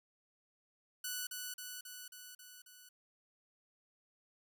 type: tone with echo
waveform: 5% pulse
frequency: 1483 Hz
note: F#6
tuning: 4 cents sharp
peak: -27 dBFS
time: 1.04-1.27 s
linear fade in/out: 5 ms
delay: 270 ms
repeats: 6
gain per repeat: -3 dB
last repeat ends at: 2.89 s
effects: none